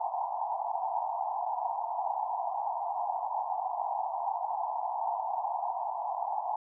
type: band-pass noise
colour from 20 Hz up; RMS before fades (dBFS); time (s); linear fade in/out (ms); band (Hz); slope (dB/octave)
pink; -33; 0-6.56; 2; 700 to 960; 96
effects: none